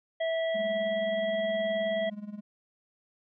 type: harmonic tone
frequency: 654 Hz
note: E5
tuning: 14 cents flat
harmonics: 1 / 3 / 5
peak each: -27 / -37 / -41 dBFS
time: 0.2-2.1 s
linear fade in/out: 10 ms
type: tone with tremolo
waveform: triangle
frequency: 207.7 Hz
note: G#3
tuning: in tune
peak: -32 dBFS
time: 0.54-2.41 s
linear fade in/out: 20 ms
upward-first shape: sine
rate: 19 Hz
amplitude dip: 80%
effects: none